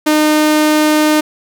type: tone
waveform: sawtooth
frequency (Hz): 305.3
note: D#4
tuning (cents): -33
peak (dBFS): -5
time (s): 0.06-1.21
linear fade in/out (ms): 10
effects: none